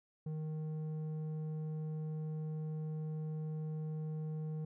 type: tone with low-pass filter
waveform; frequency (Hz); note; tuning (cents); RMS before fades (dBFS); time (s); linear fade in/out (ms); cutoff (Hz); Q
square; 155.56; D#3; 0; -40; 0.26-4.65; 5; 390; 0.77
effects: none